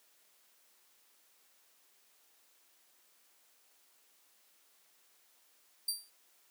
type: tone with exponential decay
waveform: 20% pulse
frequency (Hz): 4699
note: D8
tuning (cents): 0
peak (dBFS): -23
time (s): 5.88-6.1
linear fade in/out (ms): 5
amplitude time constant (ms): 47
effects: white hiss -68 dBFS RMS until 6.5 s + high-pass 300 Hz 12 dB/octave